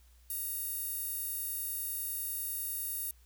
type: tone with high-pass filter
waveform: sawtooth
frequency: 930 Hz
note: A#5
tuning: 4 cents flat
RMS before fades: -37 dBFS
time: 0.3-3.11 s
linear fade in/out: 2 ms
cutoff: 12000 Hz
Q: 2
effects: added 60 Hz sine -58 dBFS peak until 3.25 s + white hiss -68 dBFS RMS until 3.25 s